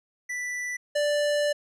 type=tone pair in turn; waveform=square; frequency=1975.5 / 587.3 Hz; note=B6 / D5; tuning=0 / 0 cents; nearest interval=octave + major sixth; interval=2100 cents; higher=first; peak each=-30 / -23 dBFS; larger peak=second; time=0.29-0.77 / 0.95-1.53 s; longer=second; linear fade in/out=10 ms; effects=low-pass 9000 Hz 12 dB/octave